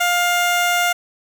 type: tone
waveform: 15% pulse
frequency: 705 Hz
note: F5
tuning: 16 cents sharp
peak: -9 dBFS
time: 0-0.93 s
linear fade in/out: 10 ms
effects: none